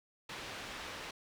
white low-pass noise, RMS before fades -45 dBFS, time 0.29-1.11 s, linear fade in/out 5 ms, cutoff 3100 Hz, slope 12 dB/octave, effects none

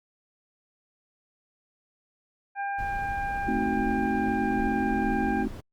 harmonic tone, 799 Hz, G5, 33 cents sharp, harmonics 1 / 2 / 3, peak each -29 / -34 / -44 dBFS, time 2.55-5.46 s, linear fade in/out 50 ms
brown noise, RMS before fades -37 dBFS, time 2.78-5.61 s, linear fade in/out 10 ms
sine chord, A diminished seventh, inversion none, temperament equal with one note detuned, 219.1 / 261.6 / 311.1 / 370 Hz, A3 / C4 / Eb4 / Gb4, -7 / 0 / 0 / 0 cents, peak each -29 / -30 / -32 / -33 dBFS, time 3.47-5.48 s, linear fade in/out 10 ms
effects Opus 48 kbps

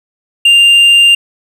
sine tone with hard clipping, 2794 Hz, F7, in tune, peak -4 dBFS, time 0.45-1.15 s, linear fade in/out 5 ms, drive 3 dB, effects none

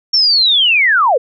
sine linear sweep, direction down, 5510 to 440 Hz, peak -8 dBFS, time 0.13-1.18 s, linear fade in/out 10 ms, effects none

